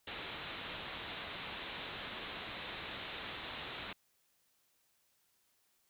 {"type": "low-pass noise", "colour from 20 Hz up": "white", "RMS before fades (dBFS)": -45, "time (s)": [0.07, 3.93], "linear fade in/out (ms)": 5, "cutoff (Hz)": 3900, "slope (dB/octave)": 96, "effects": ["white hiss -75 dBFS RMS until 5.89 s"]}